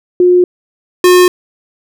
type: tone pair in turn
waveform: sine / square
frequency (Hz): 358.7 / 360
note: F4 / F#4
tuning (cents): +46 / -47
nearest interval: unison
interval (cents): 7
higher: second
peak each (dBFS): -4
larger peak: neither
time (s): 0.2-0.44 / 1.04-1.28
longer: neither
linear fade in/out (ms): 2
effects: none